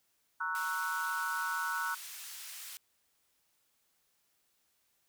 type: chord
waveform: sine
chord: F# dominant seventh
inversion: first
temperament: equal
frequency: 932.3 / 1108.7 / 1318.5 / 1480 Hz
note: A#5 / C#6 / E6 / F#6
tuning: 0 / 0 / 0 / 0 cents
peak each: -40 / -41 / -38 / -35 dBFS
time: 0.4-1.95 s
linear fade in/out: 10 ms
type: band-pass noise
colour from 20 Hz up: white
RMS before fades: -46 dBFS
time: 0.55-2.77 s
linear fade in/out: 0 ms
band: 1500 to 16000 Hz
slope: 12 dB/octave
effects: white hiss -75 dBFS RMS until 5.08 s